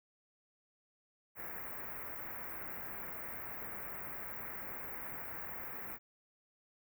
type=band-stop noise; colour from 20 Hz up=white; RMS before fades=-44 dBFS; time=1.35-5.99 s; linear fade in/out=50 ms; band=2200 to 15000 Hz; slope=48 dB/octave; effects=none